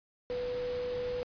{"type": "tone in noise", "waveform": "sine", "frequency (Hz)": 493.9, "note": "B4", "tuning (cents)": 0, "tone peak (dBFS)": -32, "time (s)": [0.3, 1.23], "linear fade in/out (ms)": 0, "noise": "pink", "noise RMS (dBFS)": -45, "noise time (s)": [0.3, 1.23], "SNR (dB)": 10, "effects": ["resampled to 11025 Hz"]}